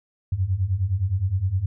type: beating tone pair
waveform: sine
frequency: 88.8 / 98.5 Hz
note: F2 / G2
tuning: +29 / +9 cents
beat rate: 9.7 Hz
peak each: -25 / -22 dBFS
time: 0.32-1.66 s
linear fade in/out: 5 ms
effects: none